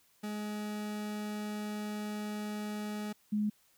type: tone pair in turn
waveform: 40% pulse / sine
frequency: 210 / 210 Hz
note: G#3 / G#3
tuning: +19 / +19 cents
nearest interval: unison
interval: 0 cents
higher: neither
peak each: -35 / -28 dBFS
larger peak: second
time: 0.23-3.13 / 3.32-3.5 s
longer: first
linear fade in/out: 10 ms
effects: white hiss -68 dBFS RMS until 3.77 s